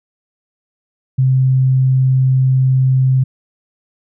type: tone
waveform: sine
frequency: 130.81 Hz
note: C3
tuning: in tune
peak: -9 dBFS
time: 1.18-3.24 s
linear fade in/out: 10 ms
effects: none